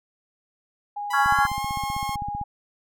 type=tone; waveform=sine; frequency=822 Hz; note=G#5; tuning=18 cents flat; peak=-28 dBFS; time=0.96-2.44 s; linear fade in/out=10 ms
type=tone with pitch glide; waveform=sawtooth; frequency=987.8 to 1077.2 Hz; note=B5 to C#6; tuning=0 to -50 cents; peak=-26 dBFS; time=1.1-2.16 s; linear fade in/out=10 ms; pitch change=+150 cents; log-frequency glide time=1.23-1.64 s
type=harmonic tone; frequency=277.2 Hz; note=C#4; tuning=in tune; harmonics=3 / 4 / 5 / 6; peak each=-22 / -23 / -24 / -25 dBFS; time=1.13-1.47 s; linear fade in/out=10 ms
type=click train; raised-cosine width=5 ms; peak=-22 dBFS; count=19; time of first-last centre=1.26-2.414 s; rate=15.6 Hz
effects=none